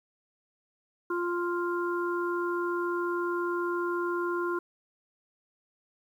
harmonic tone, 349.2 Hz, F4, in tune, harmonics 1 / 3 / 4, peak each -29 / -34 / -35 dBFS, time 1.1-4.59 s, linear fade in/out 5 ms, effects 10-bit

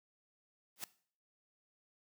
white noise with exponential growth, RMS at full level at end -37 dBFS, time 0.76-0.84 s, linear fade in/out 1 ms, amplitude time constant 17 ms, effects noise-tail reverb RT60 0.5 s tail -19 dB re dry + high-pass 150 Hz 12 dB/octave

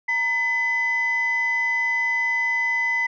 sine tone pair together, 932.3 / 2010 Hz, A#5 / B6, 0 / +30 cents, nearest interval octave + minor second, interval 1330 cents, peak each -28 / -19 dBFS, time 0.08-3.07 s, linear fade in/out 10 ms, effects tanh soft clip ceiling -15 dBFS

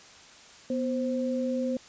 sine tone pair together, 246.6 / 523.3 Hz, B3 / C5, -2 / 0 cents, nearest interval octave + minor second, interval 1302 cents, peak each -28 / -30 dBFS, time 0.7-1.77 s, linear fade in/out 2 ms, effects white hiss -51 dBFS RMS until 1.88 s + resampled to 16000 Hz

